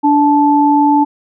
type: tone pair together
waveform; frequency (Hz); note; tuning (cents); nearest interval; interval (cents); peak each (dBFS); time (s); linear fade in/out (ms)
sine; 291.3 / 872.9; D4 / A5; -14 / -14; octave + perfect fifth; 1900; -10; 0.03-1.05; 20
effects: none